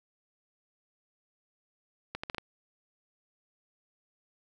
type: accelerating click train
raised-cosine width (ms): 0.3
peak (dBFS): -19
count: 5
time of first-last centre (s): 2.15-2.382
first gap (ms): 85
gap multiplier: 0.75
effects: 10-bit